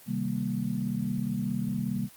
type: chord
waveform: sine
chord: C minor seventh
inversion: none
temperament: equal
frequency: 130.81 / 155.56 / 196 / 233.1 Hz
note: C3 / Eb3 / G3 / Bb3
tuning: 0 / 0 / 0 / 0 cents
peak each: -34 / -37 / -31 / -32 dBFS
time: 0.06-2.09 s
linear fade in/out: 50 ms
effects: white hiss -52 dBFS RMS until 2.16 s + Opus 24 kbps